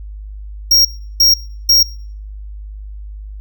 square tone bursts, 5588 Hz, F8, in tune, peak -7 dBFS, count 3, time 0.71-1.83 s, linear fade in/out 5 ms, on 140 ms, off 350 ms, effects noise-tail reverb RT60 0.5 s tail -23 dB re dry + added 51 Hz sine -27 dBFS peak until 3.4 s

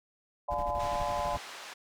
sine chord, D diminished seventh, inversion none, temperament just, 587.3 / 704.8 / 845.8 / 1014.9 Hz, D5 / F5 / Ab5 / Cb6, 0 / +16 / +31 / +47 cents, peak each -35 dBFS, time 0.48-1.37 s, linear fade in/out 10 ms
brown noise with tremolo, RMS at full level -38 dBFS, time 0.5-1.39 s, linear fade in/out 20 ms, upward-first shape square, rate 12 Hz, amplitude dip 60%
pink band-pass noise, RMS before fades -45 dBFS, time 0.79-1.74 s, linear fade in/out 10 ms, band 750 to 6000 Hz, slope 12 dB/octave
effects none

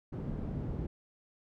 white low-pass noise, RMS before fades -37 dBFS, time 0.12-0.87 s, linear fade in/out 10 ms, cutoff 200 Hz, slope 12 dB/octave, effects none

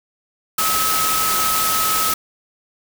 sine tone in noise, 1286 Hz, E6, 43 cents flat, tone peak -20 dBFS, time 0.58-2.14 s, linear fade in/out 5 ms, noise white, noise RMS -20 dBFS, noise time 0.58-2.14 s, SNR -3 dB, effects none

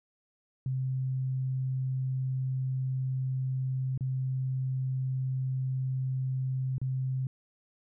sine tone with dropouts, 130.7 Hz, C3, 1 cent flat, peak -28 dBFS, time 0.66-7.27 s, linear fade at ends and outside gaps 2 ms, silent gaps 3.977-4.008 / 6.782-6.815 s, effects none

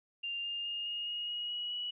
sine tone with pitch steps, 2794 / 2813 / 2833 / 2853 / 2873 / 2893 / 2913 / 2933 Hz, F7 / F7 / F7 / F7 / F7 / F#7 / F#7 / F#7, 0 / +12 / +24 / +36 / +48 / -40 / -28 / -16 cents, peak -35 dBFS, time 0.23-1.91 s, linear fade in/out 10 ms, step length 210 ms, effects none

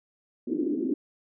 pink band-pass noise, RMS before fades -28 dBFS, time 0.47-0.94 s, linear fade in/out 5 ms, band 250 to 360 Hz, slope 48 dB/octave, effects none

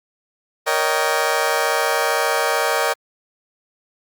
20% pulse chord, Eb dominant seventh, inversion second, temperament just, 466.7 / 560 / 622.3 / 777.8 Hz, Bb4 / Db5 / Eb5 / G5, +2 / +18 / 0 / -14 cents, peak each -18 dBFS, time 0.66-2.94 s, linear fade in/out 20 ms, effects Opus 48 kbps

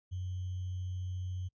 sine tone with sample-and-hold, 91.4 Hz, F#2, 21 cents flat, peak -35 dBFS, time 0.11-1.49 s, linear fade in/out 20 ms, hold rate 3150 Hz, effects noise-tail reverb RT60 0.1 s tail -25 dB re dry + resampled to 16000 Hz

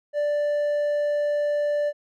sine tone with hard clipping, 587.3 Hz, D5, in tune, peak -22 dBFS, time 0.13-1.93 s, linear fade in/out 50 ms, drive 3 dB, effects none

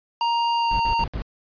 square tone with pitch glide, 935 to 924.8 Hz, A#5 to A#5, +5 to -14 cents, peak -20 dBFS, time 0.21-1.04 s, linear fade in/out 2 ms, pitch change -19 cents, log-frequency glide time 0.57-0.74 s
brown noise bursts, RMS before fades -28 dBFS, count 4, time 0.71-1.22 s, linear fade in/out 0 ms, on 84 ms, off 58 ms
effects resampled to 11025 Hz

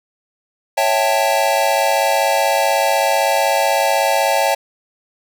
square chord, A dominant seventh, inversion first, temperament equal, 554.4 / 659.3 / 784 / 880 Hz, C#5 / E5 / G5 / A5, 0 / 0 / 0 / 0 cents, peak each -20 dBFS, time 0.77-4.55 s, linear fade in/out 10 ms, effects none

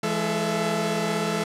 sawtooth tone cluster, 167.3 / 209.7 / 435.7 / 670 Hz, E3 / G#3 / A4 / E5, +26 / +17 / -17 / +28 cents, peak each -25 dBFS, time 0.03-1.44 s, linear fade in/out 5 ms, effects low-pass 10000 Hz 12 dB/octave

